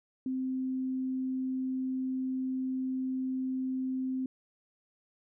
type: tone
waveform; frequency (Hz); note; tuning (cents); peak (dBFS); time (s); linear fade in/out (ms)
sine; 260; C4; -11; -30; 0.26-4.26; 2
effects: none